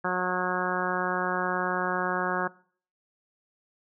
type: harmonic tone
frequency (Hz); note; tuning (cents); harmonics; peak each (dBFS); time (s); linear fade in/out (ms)
181.9; F#3; -29; 1 / 2 / 3 / 4 / 5 / 6 / 7 / 8 / 9; -34 / -34 / -34 / -34 / -34 / -34 / -34 / -34 / -34; 0.04-2.48; 10
effects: noise-tail reverb RT60 0.5 s tail -21 dB re dry